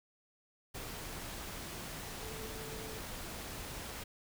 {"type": "tone in noise", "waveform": "sine", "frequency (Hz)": 440, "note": "A4", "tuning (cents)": 0, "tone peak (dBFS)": -48, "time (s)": [2.22, 2.99], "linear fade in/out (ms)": 10, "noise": "pink", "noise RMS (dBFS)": -44, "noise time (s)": [0.74, 4.04], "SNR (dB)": -7, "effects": []}